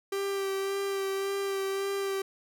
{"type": "tone with vibrato", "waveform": "45% pulse", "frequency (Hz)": 392, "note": "G4", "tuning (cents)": 0, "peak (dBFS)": -29, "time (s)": [0.12, 2.22], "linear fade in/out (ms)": 5, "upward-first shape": "sine", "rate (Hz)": 1.8, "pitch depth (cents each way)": 17, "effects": []}